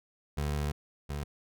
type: tone pair in turn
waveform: 25% pulse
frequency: 73.42 / 72.49 Hz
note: D2 / D2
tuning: 0 / -22 cents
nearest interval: unison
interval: 22 cents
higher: first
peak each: -26 / -30 dBFS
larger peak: first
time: 0.37-0.72 / 1.09-1.24 s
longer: first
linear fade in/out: 10 ms
effects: none